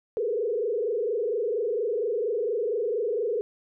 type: tone with frequency modulation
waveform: sine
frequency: 448.7 Hz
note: A4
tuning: 34 cents sharp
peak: -24 dBFS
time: 0.17-3.41 s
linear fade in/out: 0 ms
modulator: 24.3 Hz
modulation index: 1.9
effects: none